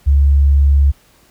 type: tone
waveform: sine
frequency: 70.2 Hz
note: C#2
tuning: 22 cents sharp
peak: -7 dBFS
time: 0.06-0.92 s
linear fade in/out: 20 ms
effects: pink hiss -51 dBFS RMS until 1.3 s